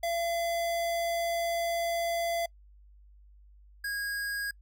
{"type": "tone pair in turn", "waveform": "square", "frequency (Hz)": [679, 1639.9], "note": ["F5", "G#6"], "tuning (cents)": [-49, -22], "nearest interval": "octave + minor third", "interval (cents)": 1527, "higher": "second", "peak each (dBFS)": [-29, -32], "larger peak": "first", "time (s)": [[0.03, 2.46], [3.84, 4.51]], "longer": "first", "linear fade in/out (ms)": 5, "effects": ["noise-tail reverb RT60 0.1 s tail -26 dB re dry", "added 50 Hz sine -53 dBFS peak until 4.61 s"]}